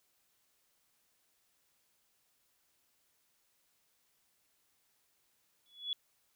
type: tone with exponential growth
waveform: sine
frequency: 3397 Hz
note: G#7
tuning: 38 cents sharp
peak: -30 dBFS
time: 5.66-5.93 s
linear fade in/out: 1 ms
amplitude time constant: 58 ms
effects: white hiss -75 dBFS RMS until 6.35 s